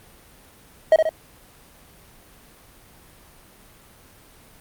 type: tone with echo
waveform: triangle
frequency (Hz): 635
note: D#5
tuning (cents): +35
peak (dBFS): -7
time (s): 0.92-0.96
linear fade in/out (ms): 2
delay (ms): 66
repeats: 2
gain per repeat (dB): -5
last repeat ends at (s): 1.092
effects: pink hiss -50 dBFS RMS until 4.6 s + Opus 32 kbps